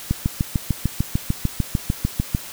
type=click train; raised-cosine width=5 ms; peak=-6 dBFS; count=16; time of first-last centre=0.11-2.349 s; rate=6.7 Hz; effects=white hiss -36 dBFS RMS until 2.52 s